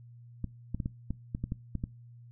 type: clicks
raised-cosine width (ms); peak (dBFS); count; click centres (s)
5; -20; 10; 0.443 / 0.746 / 0.802 / 0.859 / 1.106 / 1.349 / 1.44 / 1.521 / 1.753 / 1.839
effects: noise-tail reverb RT60 0.3 s tail -22 dB re dry + added 119 Hz sine -49 dBFS peak until 2.31 s